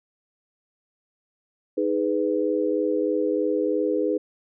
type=chord; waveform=sine; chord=G# minor; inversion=second; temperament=just; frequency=311.5 / 415.3 / 498.4 Hz; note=D#4 / G#4 / B4; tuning=+2 / 0 / +16 cents; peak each=-25 dBFS; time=1.77-4.18 s; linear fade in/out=10 ms; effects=none